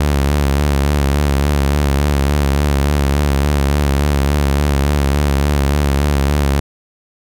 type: tone with vibrato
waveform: sawtooth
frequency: 71.2 Hz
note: C#2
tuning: 47 cents sharp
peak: -8 dBFS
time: 0-6.6 s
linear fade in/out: 5 ms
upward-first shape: sine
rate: 3.5 Hz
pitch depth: 60 cents each way
effects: none